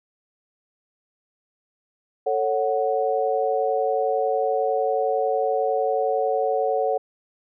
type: chord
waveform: sine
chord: F# minor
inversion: first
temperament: just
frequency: 444 / 555 / 740 Hz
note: A4 / C#5 / F#5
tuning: +16 / +2 / 0 cents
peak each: -24 dBFS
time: 2.26-6.98 s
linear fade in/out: 10 ms
effects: none